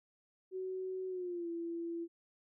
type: tone with pitch glide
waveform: sine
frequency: 374.2 to 337.2 Hz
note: F#4 to E4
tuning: +20 to +39 cents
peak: -37 dBFS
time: 0.51-2.08 s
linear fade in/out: 50 ms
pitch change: -181 cents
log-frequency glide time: 1.08-1.49 s
effects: none